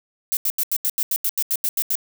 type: noise bursts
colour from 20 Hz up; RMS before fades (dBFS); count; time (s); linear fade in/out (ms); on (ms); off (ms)
violet; -21; 13; 0.32-1.953; 0; 49; 83
effects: none